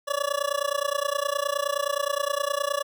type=tone with amplitude modulation; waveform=25% pulse; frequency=570 Hz; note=C#5; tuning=48 cents sharp; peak=-17 dBFS; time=0.07-2.83 s; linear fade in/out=20 ms; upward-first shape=sine; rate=29.6 Hz; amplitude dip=95%; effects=none